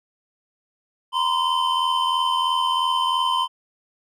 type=tone cluster; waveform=triangle; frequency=948 / 1031 / 3077 Hz; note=A#5 / C6 / G7; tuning=+29 / -26 / -33 cents; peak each=-23 / -19 / -24 dBFS; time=1.12-3.48 s; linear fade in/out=50 ms; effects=none